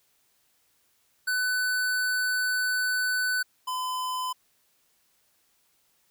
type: tone pair in turn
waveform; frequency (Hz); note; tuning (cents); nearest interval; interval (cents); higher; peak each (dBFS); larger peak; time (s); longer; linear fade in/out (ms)
square; 1500 / 1015; F#6 / B5; +23 / +47; perfect fifth; 676; first; -25 / -29; first; 1.27-3.43 / 3.67-4.33; first; 10
effects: white hiss -68 dBFS RMS until 6.1 s